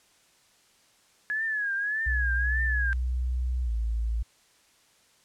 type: tone with vibrato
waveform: sine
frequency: 1687 Hz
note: G#6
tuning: 27 cents sharp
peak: -26 dBFS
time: 1.3-2.93 s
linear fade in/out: 0 ms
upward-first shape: triangle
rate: 1.7 Hz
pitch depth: 120 cents each way
type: tone with pitch glide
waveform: sine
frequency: 62.3 to 56.15 Hz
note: B1 to A1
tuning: +16 to +36 cents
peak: -25 dBFS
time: 2.06-4.23 s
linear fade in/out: 10 ms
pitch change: -180 cents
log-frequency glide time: 3.64-3.71 s
effects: white hiss -62 dBFS RMS until 5.24 s + low-pass 9000 Hz 12 dB/octave